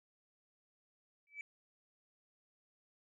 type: tone with exponential growth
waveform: sine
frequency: 2303 Hz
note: D7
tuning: 34 cents flat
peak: -37 dBFS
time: 1.27-1.41 s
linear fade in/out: 1 ms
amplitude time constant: 30 ms
effects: tanh soft clip ceiling -38 dBFS

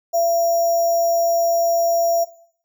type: tone with sample-and-hold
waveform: sine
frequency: 677 Hz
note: E5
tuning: 46 cents sharp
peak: -15 dBFS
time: 0.13-2.25 s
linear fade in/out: 20 ms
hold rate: 6300 Hz
effects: noise-tail reverb RT60 0.6 s tail -17 dB re dry

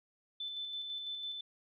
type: tone with tremolo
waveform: sine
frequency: 3520 Hz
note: A7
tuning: in tune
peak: -37 dBFS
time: 0.4-1.41 s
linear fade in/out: 5 ms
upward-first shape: square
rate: 6 Hz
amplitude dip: 30%
effects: none

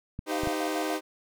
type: clicks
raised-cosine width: 5 ms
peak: -22 dBFS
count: 3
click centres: 0.191 / 0.435 / 0.473 s
type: chord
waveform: sawtooth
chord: C minor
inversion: first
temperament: equal with one note detuned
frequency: 311.1 / 392 / 511.3 Hz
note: Eb4 / G4 / C5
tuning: 0 / 0 / -40 cents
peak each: -27 / -30 / -31 dBFS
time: 0.26-1.01 s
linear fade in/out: 50 ms
type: tone with tremolo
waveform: triangle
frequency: 699 Hz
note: F5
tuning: 1 cent sharp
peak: -30 dBFS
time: 0.31-0.95 s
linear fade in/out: 10 ms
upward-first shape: square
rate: 6.8 Hz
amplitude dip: 80%
effects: none

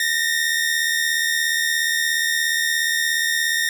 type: tone pair together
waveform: sawtooth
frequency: 1800 / 1877 Hz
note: A6 / A#6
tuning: +39 / +11 cents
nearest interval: minor second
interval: 72 cents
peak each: -18 dBFS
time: 0-3.69 s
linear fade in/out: 2 ms
effects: none

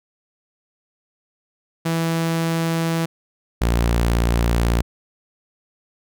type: tone pair in turn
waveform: sawtooth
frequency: 164.81 / 58.16 Hz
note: E3 / A#1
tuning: 0 / -3 cents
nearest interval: octave + tritone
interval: 1803 cents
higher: first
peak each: -15 / -12 dBFS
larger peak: second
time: 1.85-3.06 / 3.61-4.82 s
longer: neither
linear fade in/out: 10 ms
effects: none

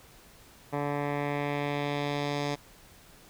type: tone with low-pass filter sweep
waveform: 10% pulse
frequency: 144.5 Hz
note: D3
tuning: 28 cents flat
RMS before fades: -31 dBFS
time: 0.72-2.56 s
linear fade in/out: 20 ms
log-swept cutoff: 1400 to 5500 Hz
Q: 1.4
effects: pink hiss -55 dBFS RMS until 3.29 s

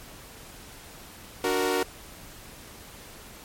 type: chord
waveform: sawtooth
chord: D augmented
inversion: none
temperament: equal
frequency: 293.7 / 370 / 466.2 Hz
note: D4 / F#4 / A#4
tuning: 0 / 0 / 0 cents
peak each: -27 / -23 / -23 dBFS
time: 1.44-1.83 s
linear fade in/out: 2 ms
effects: pink hiss -46 dBFS RMS until 3.44 s + MP3 64 kbps

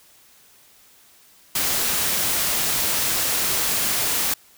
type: noise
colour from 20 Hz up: white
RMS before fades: -22 dBFS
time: 1.55-4.34 s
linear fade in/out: 5 ms
effects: white hiss -53 dBFS RMS until 4.57 s

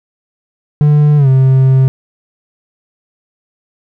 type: tone with pitch glide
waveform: triangle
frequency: 148.4 to 132.21 Hz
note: D3 to C3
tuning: +18 to +18 cents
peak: -3 dBFS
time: 0.81-1.88 s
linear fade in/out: 0 ms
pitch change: -200 cents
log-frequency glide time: 1.17-1.28 s
effects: none

